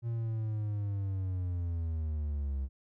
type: linear sweep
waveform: triangle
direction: down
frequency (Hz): 117.9 to 65.9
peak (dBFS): -29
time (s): 0.02-2.69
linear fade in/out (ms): 50
effects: none